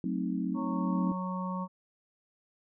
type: chord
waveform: sine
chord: F# diminished seventh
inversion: none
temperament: equal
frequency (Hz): 185 / 220 / 261.6 / 311.1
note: F#3 / A3 / C4 / Eb4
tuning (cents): 0 / 0 / 0 / 0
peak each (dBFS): -33 / -36 / -34 / -37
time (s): 0.04-1.12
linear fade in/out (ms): 2
type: harmonic tone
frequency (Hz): 184.2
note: F#3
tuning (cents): -7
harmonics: 1 / 3 / 5 / 6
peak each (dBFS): -33 / -43 / -40 / -39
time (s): 0.54-1.68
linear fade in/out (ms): 50
effects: none